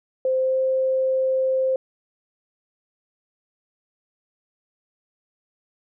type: tone with pitch glide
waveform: sine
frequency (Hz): 520 to 523.9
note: C5 to C5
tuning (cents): -11 to +2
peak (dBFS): -18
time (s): 0.25-1.76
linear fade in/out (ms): 2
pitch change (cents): +13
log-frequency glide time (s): 0.39-0.59
effects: none